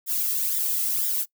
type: noise with flanger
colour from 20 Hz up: violet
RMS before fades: -25 dBFS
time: 0.06-1.26 s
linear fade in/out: 50 ms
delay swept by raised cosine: 0.56 to 1.56 ms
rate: 2 Hz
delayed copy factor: +0.65
effects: noise-tail reverb RT60 0.1 s tail -22 dB re dry